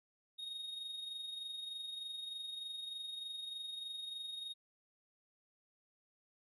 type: tone with amplitude modulation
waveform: triangle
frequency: 3729 Hz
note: A#7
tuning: in tune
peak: -39 dBFS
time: 0.38-4.54 s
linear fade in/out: 20 ms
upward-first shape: sine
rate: 23.3 Hz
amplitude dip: 45%
effects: resampled to 32000 Hz